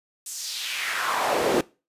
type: noise with high-pass filter sweep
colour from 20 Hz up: brown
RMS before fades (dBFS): -26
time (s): 0.26-1.61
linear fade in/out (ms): 2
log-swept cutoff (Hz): 8100 to 330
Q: 2.2
effects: noise-tail reverb RT60 0.3 s tail -21 dB re dry + resampled to 32000 Hz